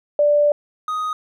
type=tone pair in turn; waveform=sine / triangle; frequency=587.3 / 1248.4 Hz; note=D5 / D#6; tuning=0 / +5 cents; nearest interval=octave + minor second; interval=1305 cents; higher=second; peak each=-12 / -19 dBFS; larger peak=first; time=0.19-0.52 / 0.88-1.13 s; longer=first; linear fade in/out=2 ms; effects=none